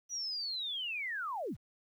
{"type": "linear sweep", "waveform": "sine", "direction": "down", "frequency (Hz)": [5920, 41.69], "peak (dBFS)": -35, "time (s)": [0.09, 1.57], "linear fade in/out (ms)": 50, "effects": ["11-bit"]}